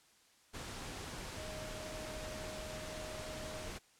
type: tone in noise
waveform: sine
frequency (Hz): 622.3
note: D#5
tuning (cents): 0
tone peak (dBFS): -47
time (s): 1.37-3.69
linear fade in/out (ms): 20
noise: pink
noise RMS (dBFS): -45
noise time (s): 0.53-3.79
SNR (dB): -5
effects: white hiss -67 dBFS RMS until 3.99 s + low-pass 9000 Hz 12 dB/octave